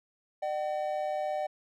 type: tone pair together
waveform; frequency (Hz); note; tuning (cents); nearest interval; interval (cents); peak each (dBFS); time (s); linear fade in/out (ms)
triangle; 603.2 / 760; D5 / F#5; +46 / +46; major third; 400; -30 / -31; 0.42-1.47; 10
effects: none